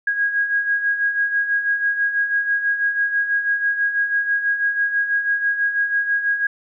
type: beating tone pair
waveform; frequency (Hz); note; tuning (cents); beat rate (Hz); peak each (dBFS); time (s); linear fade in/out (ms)
sine; 1638 / 1644.1; G#6 / G#6; -24 / -18; 6.1; -25 / -18; 0.07-6.47; 5
effects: none